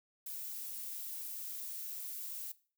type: noise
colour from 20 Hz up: violet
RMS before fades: -43 dBFS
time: 0.26-2.52 s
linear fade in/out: 5 ms
effects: noise-tail reverb RT60 0.4 s tail -19 dB re dry